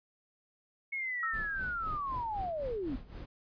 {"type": "linear sweep", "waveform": "sine", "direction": "down", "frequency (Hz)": [2200, 241.2], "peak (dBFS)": -33, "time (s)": [0.92, 2.96], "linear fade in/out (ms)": 10}
{"type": "tone with exponential decay", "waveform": "sine", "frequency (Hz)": 1318.5, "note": "E6", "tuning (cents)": 0, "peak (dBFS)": -31, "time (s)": [1.23, 1.88], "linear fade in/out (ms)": 2, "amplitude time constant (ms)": 140}
{"type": "noise with tremolo", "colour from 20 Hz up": "brown", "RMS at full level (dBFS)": -41, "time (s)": [1.33, 3.26], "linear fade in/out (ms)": 10, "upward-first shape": "sine", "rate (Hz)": 3.9, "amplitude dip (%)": 80}
{"effects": ["resampled to 11025 Hz"]}